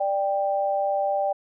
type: tone pair together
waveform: sine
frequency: 590.5 / 788 Hz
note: D5 / G5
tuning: +9 / +9 cents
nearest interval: perfect fourth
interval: 500 cents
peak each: -24 dBFS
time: 0-1.33 s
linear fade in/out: 10 ms
effects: none